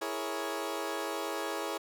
20% pulse chord, A# half-diminished seventh, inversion second, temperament equal, 329.6 / 415.3 / 466.2 / 554.4 Hz, E4 / G#4 / A#4 / C#5, 0 / 0 / 0 / 0 cents, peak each -34 / -33 / -37 / -34 dBFS, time 0.01-1.78 s, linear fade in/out 10 ms, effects none

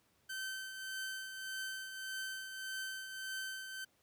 sawtooth tone with tremolo, 1542 Hz, G6, 29 cents flat, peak -35 dBFS, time 0.29-3.85 s, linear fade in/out 10 ms, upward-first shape triangle, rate 1.7 Hz, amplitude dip 55%, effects pink hiss -73 dBFS RMS until 4.02 s + high-pass 80 Hz 12 dB/octave

